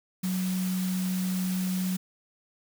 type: tone in noise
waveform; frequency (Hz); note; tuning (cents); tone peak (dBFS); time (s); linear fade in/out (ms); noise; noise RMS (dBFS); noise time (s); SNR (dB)
sine; 185; F#3; 0; -26; 0.23-1.97; 10; white; -39; 0.23-1.97; +10
effects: none